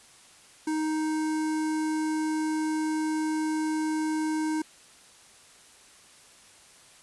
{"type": "tone with notch filter", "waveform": "square", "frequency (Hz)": 311.9, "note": "D#4", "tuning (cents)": 4, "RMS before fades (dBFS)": -28, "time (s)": [0.67, 4.62], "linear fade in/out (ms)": 5, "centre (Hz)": 3200, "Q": 0.93, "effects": ["white hiss -54 dBFS RMS until 7.02 s", "resampled to 24000 Hz"]}